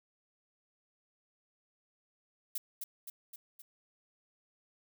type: noise with echo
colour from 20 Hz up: violet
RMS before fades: -36 dBFS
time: 2.55-2.58 s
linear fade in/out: 5 ms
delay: 260 ms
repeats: 4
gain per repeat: -4 dB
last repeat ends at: 3.62 s
effects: none

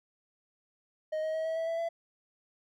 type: tone with pitch steps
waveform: triangle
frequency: 623 / 630.6 / 638.3 / 646.1 / 654 / 662 / 670 Hz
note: D#5 / D#5 / D#5 / E5 / E5 / E5 / E5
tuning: +2 / +23 / +44 / -35 / -14 / +7 / +28 cents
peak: -28 dBFS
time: 1.12-1.89 s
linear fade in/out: 10 ms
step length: 110 ms
effects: none

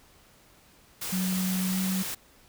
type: noise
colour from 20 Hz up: white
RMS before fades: -34 dBFS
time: 1.01-2.15 s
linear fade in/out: 10 ms
type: tone with pitch glide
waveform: sine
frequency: 185.9 to 188.39 Hz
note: F#3 to F#3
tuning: +8 to +31 cents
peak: -26 dBFS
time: 1.12-2.03 s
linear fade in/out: 10 ms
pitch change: +23 cents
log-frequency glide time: 1.72-1.78 s
effects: pink hiss -58 dBFS RMS until 2.48 s

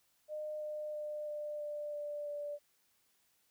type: tone with pitch steps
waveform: sine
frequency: 609 / 604.8 / 600.6 / 596.5 / 592.3 / 588.3 / 584.2 Hz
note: D#5 / D#5 / D5 / D5 / D5 / D5 / D5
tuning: -37 / -49 / +39 / +27 / +15 / +3 / -9 cents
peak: -38 dBFS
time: 0.28-2.59 s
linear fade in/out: 50 ms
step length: 330 ms
effects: white hiss -74 dBFS RMS until 3.5 s

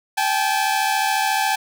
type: tone pair together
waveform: sawtooth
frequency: 784 / 858.1 Hz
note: G5 / A5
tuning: 0 / -44 cents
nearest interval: major second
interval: 156 cents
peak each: -17 dBFS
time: 0.17-1.56 s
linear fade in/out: 10 ms
effects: none

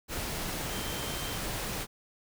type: tone in noise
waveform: sine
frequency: 3136 Hz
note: G7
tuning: in tune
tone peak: -43 dBFS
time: 0.69-1.4 s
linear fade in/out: 50 ms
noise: pink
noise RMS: -35 dBFS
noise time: 0.08-1.87 s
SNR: -11 dB
effects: none

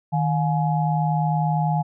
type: tone cluster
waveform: sine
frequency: 155.9 / 713 / 842 Hz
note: D#3 / F5 / G#5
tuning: +4 / +36 / +24 cents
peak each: -20 / -27 / -25 dBFS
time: 0.12-1.83 s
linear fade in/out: 20 ms
effects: none

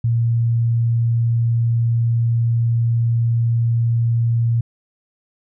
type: tone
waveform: sine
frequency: 116.54 Hz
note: A#2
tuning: in tune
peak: -14 dBFS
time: 0.04-4.61 s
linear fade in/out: 5 ms
effects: none

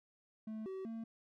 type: tone with pitch steps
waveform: triangle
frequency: 218.4 / 380.8 / 226.2 Hz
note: A3 / F#4 / A3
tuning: -13 / +50 / +48 cents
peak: -39 dBFS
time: 0.47-1.04 s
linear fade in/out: 5 ms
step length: 190 ms
effects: none

